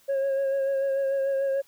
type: tone with vibrato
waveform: sine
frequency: 545 Hz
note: C#5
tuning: 29 cents flat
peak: -20 dBFS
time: 0.08-1.62 s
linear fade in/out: 20 ms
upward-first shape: sine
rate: 6.8 Hz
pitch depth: 25 cents each way
effects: tanh soft clip ceiling -22 dBFS + white hiss -60 dBFS RMS until 1.67 s